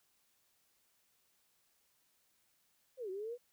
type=linear two-way sweep; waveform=sine; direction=down then up; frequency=545 to 365 to 500 Hz; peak=-39 dBFS; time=2.97-3.38 s; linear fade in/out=50 ms; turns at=3.1 s; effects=white hiss -75 dBFS RMS until 3.52 s